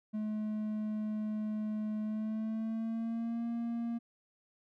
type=tone with pitch glide; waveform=triangle; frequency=214 to 233.4 Hz; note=A3 to A#3; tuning=-48 to +2 cents; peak=-31 dBFS; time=0.13-3.99 s; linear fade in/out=20 ms; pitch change=+150 cents; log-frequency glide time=2.02-3.46 s; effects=none